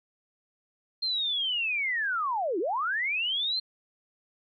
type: linear two-way sweep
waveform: sine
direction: down then up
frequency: 4221 to 311.1 to 4221 Hz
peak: -26 dBFS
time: 1.02-3.6 s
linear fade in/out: 10 ms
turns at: 2.59 s
effects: none